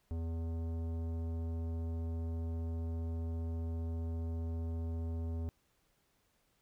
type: tone with tanh clipping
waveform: sine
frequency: 82.5 Hz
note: E2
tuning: 2 cents sharp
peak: -37 dBFS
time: 0.11-5.49 s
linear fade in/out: 0 ms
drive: 15 dB
effects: pink hiss -75 dBFS RMS until 6.61 s